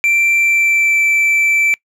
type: tone with pitch glide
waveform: triangle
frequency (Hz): 2351 to 2329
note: D7 to D7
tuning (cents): +1 to -15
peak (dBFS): -9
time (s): 0.04-1.74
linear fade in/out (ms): 0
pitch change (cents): -16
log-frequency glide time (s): 0.36-1.01
effects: noise-tail reverb RT60 0.1 s tail -25 dB re dry